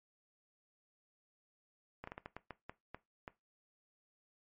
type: slowing click train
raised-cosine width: 0.5 ms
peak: -29 dBFS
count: 10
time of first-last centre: 2.04-3.279 s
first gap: 34 ms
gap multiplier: 1.33
effects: noise-tail reverb RT60 0.2 s tail -17 dB re dry + MP3 32 kbps